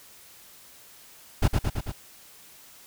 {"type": "noise with echo", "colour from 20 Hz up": "brown", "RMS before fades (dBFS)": -17, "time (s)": [1.42, 1.48], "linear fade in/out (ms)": 10, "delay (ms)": 110, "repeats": 4, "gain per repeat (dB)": -3, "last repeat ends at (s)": 1.92, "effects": ["white hiss -51 dBFS RMS until 2.86 s"]}